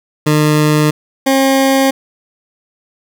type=tone pair in turn; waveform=20% pulse; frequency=151.6 / 269 Hz; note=D#3 / C4; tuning=-45 / +48 cents; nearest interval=minor seventh; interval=993 cents; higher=second; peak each=-4 dBFS; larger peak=neither; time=0.26-0.91 / 1.26-1.91 s; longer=neither; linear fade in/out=10 ms; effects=none